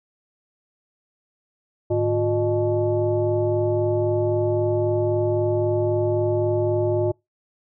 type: tone with frequency modulation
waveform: sine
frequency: 357.6 Hz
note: F4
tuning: 41 cents sharp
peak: -18 dBFS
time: 1.9-7.12 s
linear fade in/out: 10 ms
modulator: 253 Hz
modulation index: 1.1
effects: noise-tail reverb RT60 0.2 s tail -26 dB re dry